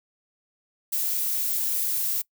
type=noise; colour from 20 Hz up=violet; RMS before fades=-26 dBFS; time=0.92-2.22 s; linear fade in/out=10 ms; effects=noise-tail reverb RT60 0.1 s tail -23 dB re dry